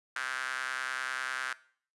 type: tone with high-pass filter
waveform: sawtooth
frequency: 130 Hz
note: C3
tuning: 11 cents flat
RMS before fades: -35 dBFS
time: 0.16-1.53 s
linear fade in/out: 2 ms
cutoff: 1500 Hz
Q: 5.3
effects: noise-tail reverb RT60 0.5 s tail -19 dB re dry + resampled to 24000 Hz